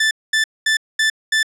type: tone bursts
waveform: sawtooth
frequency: 1760 Hz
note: A6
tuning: in tune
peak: -10 dBFS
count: 5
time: 0-1.43 s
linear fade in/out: 5 ms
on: 110 ms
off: 220 ms
effects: low-pass 8000 Hz 12 dB/octave